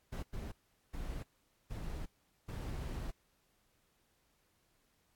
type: noise bursts at uneven times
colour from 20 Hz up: brown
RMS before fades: -41 dBFS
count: 5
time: 0.12-0.23 / 0.33-0.52 / 0.93-1.23 / 1.7-2.06 / 2.48-3.11 s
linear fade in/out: 10 ms
effects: pink hiss -75 dBFS RMS until 5.15 s + AAC 64 kbps